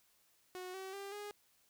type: tone with pitch steps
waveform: sawtooth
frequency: 366.4 / 381.3 / 396.8 / 412.9 Hz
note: F#4 / G4 / G4 / G#4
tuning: -17 / -48 / +21 / -10 cents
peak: -40 dBFS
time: 0.55-1.31 s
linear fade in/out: 0 ms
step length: 190 ms
effects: white hiss -72 dBFS RMS until 1.69 s